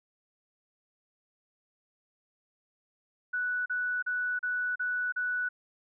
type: tone bursts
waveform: sine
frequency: 1480 Hz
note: F#6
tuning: in tune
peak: -28 dBFS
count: 6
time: 3.33-5.49 s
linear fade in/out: 10 ms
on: 330 ms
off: 36 ms
effects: none